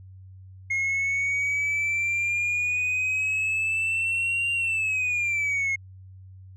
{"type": "exponential two-way sweep", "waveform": "sine", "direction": "up then down", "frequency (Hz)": [2151, 2780, 2151], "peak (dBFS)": -20, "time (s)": [0.7, 5.76], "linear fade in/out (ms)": 10, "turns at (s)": 4.52, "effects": ["tanh soft clip ceiling -22 dBFS", "added 94 Hz sine -43 dBFS peak until 6.56 s"]}